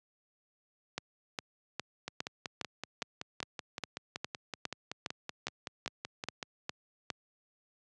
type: two click trains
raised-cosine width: 0.2 ms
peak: -17 / -20 dBFS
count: 16 / 24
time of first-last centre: 0.98-7.102 / 2.08-6.428 s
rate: 2.45 / 5.29 Hz
effects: high-pass 100 Hz 12 dB/octave + resampled to 22050 Hz